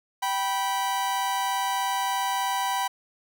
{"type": "tone pair together", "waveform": "40% pulse", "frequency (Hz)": [776.8, 980], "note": ["G5", "B5"], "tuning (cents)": [-16, -14], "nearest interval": "major third", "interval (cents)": 402, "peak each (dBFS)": [-27, -26], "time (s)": [0.22, 2.88], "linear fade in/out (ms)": 10, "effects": []}